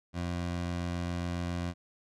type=tone; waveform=20% pulse; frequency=87.31 Hz; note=F2; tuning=in tune; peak=-27 dBFS; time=0.13-1.74 s; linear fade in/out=50 ms; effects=low-pass 7000 Hz 12 dB/octave